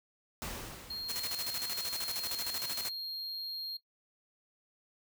pink noise with exponential decay, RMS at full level -38 dBFS, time 0.42-1.94 s, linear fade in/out 0 ms, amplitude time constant 330 ms
triangle tone, 4234 Hz, C8, 20 cents sharp, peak -35 dBFS, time 0.9-3.77 s, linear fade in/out 5 ms
white noise with tremolo, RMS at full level -37 dBFS, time 1.08-2.9 s, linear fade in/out 20 ms, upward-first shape square, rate 13 Hz, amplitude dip 65%
effects noise-tail reverb RT60 0.1 s tail -19 dB re dry

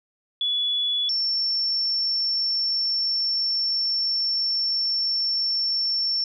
sine tone pair in turn, 3416 / 5423 Hz, G#7 / E8, +48 / +48 cents, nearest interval minor sixth, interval 800 cents, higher second, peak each -21 / -21 dBFS, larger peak neither, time 0.41-1.09 / 1.09-6.24 s, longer second, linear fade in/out 2 ms, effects none

